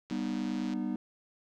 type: click train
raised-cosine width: 0.2 ms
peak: -30 dBFS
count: 90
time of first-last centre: 0.1-0.736 s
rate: 140 Hz
type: chord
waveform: triangle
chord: G augmented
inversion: none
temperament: just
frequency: 196 / 245 / 306.2 Hz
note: G3 / B3 / D#4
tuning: 0 / -14 / -28 cents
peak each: -34 / -32 / -34 dBFS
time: 0.11-0.96 s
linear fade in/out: 2 ms
effects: none